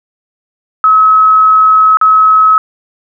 sine tone with dropouts, 1284 Hz, E6, 46 cents flat, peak -3 dBFS, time 0.84-2.58 s, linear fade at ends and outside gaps 1 ms, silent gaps 1.971-2.013 s, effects none

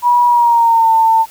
sine tone with pitch glide, 968 to 898 Hz, B5 to A5, -35 to +35 cents, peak -7 dBFS, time 0.02-1.26 s, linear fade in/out 50 ms, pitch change -130 cents, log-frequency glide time 0.26-0.91 s, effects white hiss -40 dBFS RMS until 1.3 s

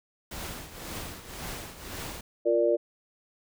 pink noise with tremolo, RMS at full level -36 dBFS, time 0.31-2.21 s, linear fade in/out 5 ms, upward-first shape triangle, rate 1.9 Hz, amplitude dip 75%
sine chord, Bb major, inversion second, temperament equal, 349.2 / 466.2 / 587.3 Hz, F4 / Bb4 / D5, 0 / 0 / 0 cents, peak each -26 / -26 / -24 dBFS, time 2.45-2.77 s, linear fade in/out 20 ms
effects none

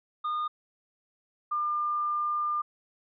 triangle / sine tone pair in turn, 1220 / 1200.4 Hz, D#6 / D6, -34 / +38 cents, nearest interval unison, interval 28 cents, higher first, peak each -26 dBFS, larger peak neither, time 0.24-0.48 / 1.51-2.62 s, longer second, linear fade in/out 10 ms, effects resampled to 11025 Hz

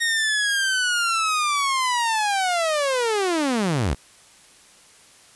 sawtooth linear sweep, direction down, 1869 to 54.4 Hz, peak -16 dBFS, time 0-3.95 s, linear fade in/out 20 ms, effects white hiss -51 dBFS RMS until 5.35 s + resampled to 24000 Hz

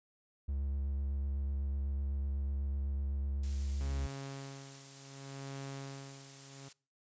triangle tone with vibrato, 69.3 Hz, C#2, in tune, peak -31 dBFS, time 0.48-4.07 s, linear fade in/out 10 ms, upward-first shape square, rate 8 Hz, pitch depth 18 cents each way
blue noise, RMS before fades -49 dBFS, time 3.43-6.73 s, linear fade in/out 5 ms
sawtooth tone with tremolo, 137.1 Hz, C#3, 19 cents flat, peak -37 dBFS, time 3.8-6.69 s, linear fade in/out 10 ms, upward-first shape sine, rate 0.68 Hz, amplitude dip 80%
effects noise-tail reverb RT60 0.4 s tail -24 dB re dry + resampled to 16000 Hz

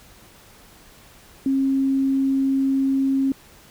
sine tone, 270 Hz, C#4, 45 cents flat, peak -17 dBFS, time 1.46-3.32 s, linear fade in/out 2 ms, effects pink hiss -49 dBFS RMS until 3.7 s

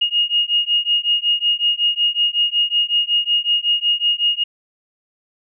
sine beating tone pair, 2857 / 2862.4 Hz, F7 / F7, +39 / +42 cents, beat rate 5.4 Hz, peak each -18 dBFS, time 0.01-4.44 s, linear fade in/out 10 ms, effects none

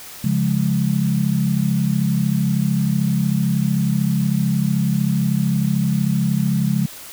sine chord, Db major, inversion none, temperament equal, 138.59 / 174.61 / 207.7 Hz, Db3 / F3 / Ab3, 0 / 0 / 0 cents, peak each -20 dBFS, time 0.24-6.86 s, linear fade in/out 5 ms, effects white hiss -37 dBFS RMS until 7.12 s

